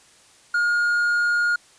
triangle tone, 1426 Hz, F6, 36 cents sharp, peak -16 dBFS, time 0.54-1.56 s, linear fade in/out 5 ms, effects white hiss -53 dBFS RMS until 1.78 s + resampled to 22050 Hz

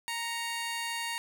15% pulse tone pair together, 932.3 / 2228 Hz, A#5 / C#7, 0 / +8 cents, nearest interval octave + minor third, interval 1508 cents, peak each -27 / -33 dBFS, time 0.08-1.18 s, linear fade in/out 0 ms, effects 10-bit

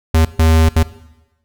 square tone bursts at uneven times, 80.4 Hz, E2, 43 cents flat, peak -9 dBFS, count 3, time 0.14-0.25 / 0.39-0.69 / 0.76-0.83 s, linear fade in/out 5 ms, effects noise-tail reverb RT60 1.0 s tail -18 dB re dry

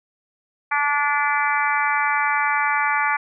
harmonic tone, 290 Hz, D4, 22 cents flat, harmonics 3 / 4 / 5 / 6 / 7 / 8, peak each -23 / -24 / -25 / -26 / -26 / -27 dBFS, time 0.71-3.17 s, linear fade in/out 10 ms, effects none

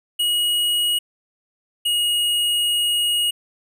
square tone pair in turn, 2900 / 2880 Hz, F#7 / F#7, -35 / -47 cents, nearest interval unison, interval 12 cents, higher first, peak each -18 dBFS, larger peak neither, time 0.19-0.99 / 1.85-3.31 s, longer second, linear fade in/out 10 ms, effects none

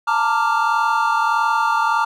triangle chord, Bb major seventh, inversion third, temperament equal with one note detuned, 880 / 921.6 / 1174.7 / 1396.9 Hz, A5 / Bb5 / D6 / F6, 0 / -20 / 0 / 0 cents, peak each -20 / -18 / -19 / -20 dBFS, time 0.07-2.05 s, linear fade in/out 10 ms, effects none

